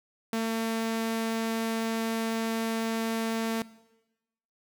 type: tone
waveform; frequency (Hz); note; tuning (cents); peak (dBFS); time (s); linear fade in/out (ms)
sawtooth; 225.5; A3; +43; -23; 0.33-3.62; 2
effects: noise-tail reverb RT60 1.0 s tail -19 dB re dry